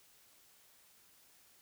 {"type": "silence", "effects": ["white hiss -65 dBFS RMS until 1.61 s"]}